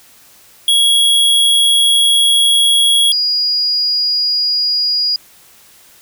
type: tone pair in turn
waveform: square / sine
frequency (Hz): 3322 / 4880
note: G#7 / D#8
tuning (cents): 0 / -34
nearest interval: perfect fifth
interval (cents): 666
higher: second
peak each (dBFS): -9 / -12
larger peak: first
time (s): 0.68-3.12 / 3.12-5.16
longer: first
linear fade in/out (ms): 2
effects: white hiss -45 dBFS RMS until 6.01 s